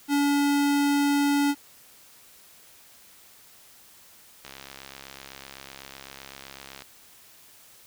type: tone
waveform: square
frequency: 285.5 Hz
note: D4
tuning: 49 cents flat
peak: -21 dBFS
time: 0.08-1.55 s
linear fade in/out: 50 ms
type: click train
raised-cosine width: 0.2 ms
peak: -23 dBFS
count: 162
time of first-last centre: 4.45-6.821 s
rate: 67.9 Hz
effects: white hiss -53 dBFS RMS until 7.86 s